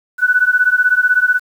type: beating tone pair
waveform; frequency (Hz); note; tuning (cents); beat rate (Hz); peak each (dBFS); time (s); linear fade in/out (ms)
sine; 1480 / 1496; F#6 / F#6; 0 / +19; 16; -13; 0.18-1.4; 50
effects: 7-bit